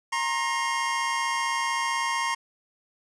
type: tone pair together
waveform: 25% pulse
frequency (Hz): 933.3 / 1069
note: A#5 / C6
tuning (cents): +2 / +37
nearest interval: major second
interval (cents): 235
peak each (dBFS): -24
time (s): 0.12-2.35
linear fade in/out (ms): 10
effects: resampled to 22050 Hz + 8-bit